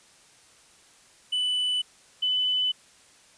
triangle / sine tone pair in turn, 2987 / 3004 Hz, F#7 / F#7, +16 / +26 cents, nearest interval unison, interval 10 cents, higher second, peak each -22 dBFS, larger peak neither, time 1.32-1.82 / 2.22-2.72 s, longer neither, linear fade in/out 10 ms, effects white hiss -56 dBFS RMS until 3.37 s + resampled to 22050 Hz

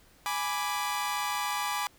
sawtooth chord, G# diminished, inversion none, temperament equal, 830.6 / 987.8 / 1174.7 Hz, G#5 / B5 / D6, 0 / 0 / 0 cents, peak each -30 dBFS, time 0.26-1.87 s, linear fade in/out 0 ms, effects pink hiss -60 dBFS RMS until 1.98 s

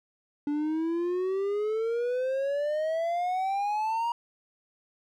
triangle exponential sweep, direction up, 288.8 to 952 Hz, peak -24 dBFS, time 0.47-4.12 s, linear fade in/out 2 ms, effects none

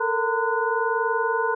sine tone cluster, 444.3 / 465 / 916 / 1019 / 1469 Hz, A4 / A#4 / A#5 / C6 / F#6, +17 / -4 / -31 / -46 / -13 cents, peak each -27 dBFS, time 0-1.55 s, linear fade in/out 10 ms, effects none

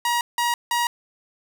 sawtooth tone bursts, 953 Hz, A#5, 38 cents sharp, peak -16 dBFS, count 3, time 0.05-0.87 s, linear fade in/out 2 ms, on 160 ms, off 170 ms, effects none

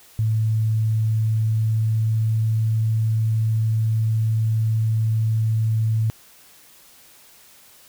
sine tone with pitch glide, 110 to 110.83 Hz, A2 to A2, 0 to +13 cents, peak -17 dBFS, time 0.19-6.1 s, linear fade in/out 0 ms, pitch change +13 cents, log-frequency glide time 1.1-2.34 s, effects white hiss -50 dBFS RMS until 7.88 s

